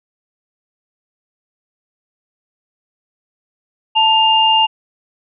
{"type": "tone pair together", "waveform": "sine", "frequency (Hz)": [885, 2808], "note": ["A5", "F7"], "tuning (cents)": [10, 9], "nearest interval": "octave + minor sixth", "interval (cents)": 1999, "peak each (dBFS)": -12, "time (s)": [3.95, 4.67], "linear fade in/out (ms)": 20, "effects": []}